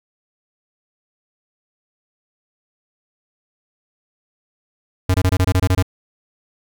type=tone bursts; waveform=square; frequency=92.5 Hz; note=F#2; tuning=in tune; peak=-13 dBFS; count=10; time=5.09-5.826 s; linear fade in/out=5 ms; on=52 ms; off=24 ms; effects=9-bit